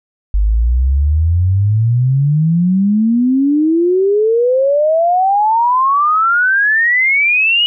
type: exponential sweep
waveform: sine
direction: up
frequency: 49 to 2942 Hz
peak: -9 dBFS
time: 0.34-7.66 s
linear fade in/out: 0 ms
effects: none